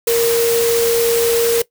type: tone in noise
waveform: sine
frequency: 465.6 Hz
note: A#4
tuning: 2 cents flat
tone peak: -12 dBFS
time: 0.07-1.62 s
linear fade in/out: 5 ms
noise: white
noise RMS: -21 dBFS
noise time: 0.07-1.62 s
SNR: +6 dB
effects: noise-tail reverb RT60 0.1 s tail -19 dB re dry